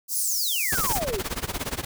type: high-pass noise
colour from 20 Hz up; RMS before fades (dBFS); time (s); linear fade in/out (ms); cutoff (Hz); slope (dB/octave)
white; -27; 0.08-1.01; 50; 4900; 48
type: exponential sweep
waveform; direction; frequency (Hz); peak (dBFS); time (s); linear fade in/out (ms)
sine; down; 11175 to 349.2; -27; 0.15-1.21; 10
type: noise with tremolo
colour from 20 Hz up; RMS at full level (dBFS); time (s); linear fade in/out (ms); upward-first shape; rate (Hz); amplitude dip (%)
pink; -27; 0.72-1.85; 5; sine; 17; 90
effects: none